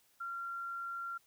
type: tone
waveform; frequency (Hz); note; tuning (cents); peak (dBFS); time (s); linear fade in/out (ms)
sine; 1377; F6; -25; -38; 0.2-1.18; 10
effects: white hiss -70 dBFS RMS until 1.26 s